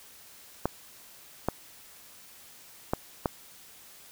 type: clicks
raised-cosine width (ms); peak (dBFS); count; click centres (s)
1; -11; 4; 0.656 / 1.486 / 2.935 / 3.258
effects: white hiss -52 dBFS RMS until 4.11 s